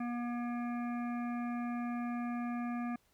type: harmonic tone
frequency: 240 Hz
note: B3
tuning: 49 cents flat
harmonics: 1 / 3 / 5 / 7 / 9 / 10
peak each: -35 / -44 / -47 / -51 / -57 / -55 dBFS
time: 0-2.96 s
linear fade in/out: 5 ms
effects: pink hiss -72 dBFS RMS until 3.13 s